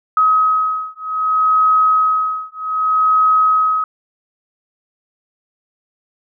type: beating tone pair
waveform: sine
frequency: 1270 / 1270.64 Hz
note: D#6 / D#6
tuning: +35 / +36 cents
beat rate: 0.64 Hz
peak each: -15 dBFS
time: 0.17-3.84 s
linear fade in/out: 2 ms
effects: none